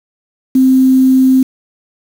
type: tone with quantisation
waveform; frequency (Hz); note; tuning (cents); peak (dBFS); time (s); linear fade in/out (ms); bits
sine; 260.9; C4; -5; -5; 0.55-1.43; 5; 5
effects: none